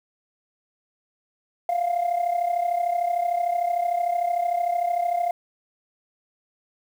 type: tone with amplitude modulation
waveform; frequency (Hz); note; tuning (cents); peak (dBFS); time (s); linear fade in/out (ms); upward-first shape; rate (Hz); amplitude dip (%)
sine; 698.5; F5; 0; -16; 1.69-5.31; 2; sine; 33.3; 75
effects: tanh soft clip ceiling -17 dBFS + 8-bit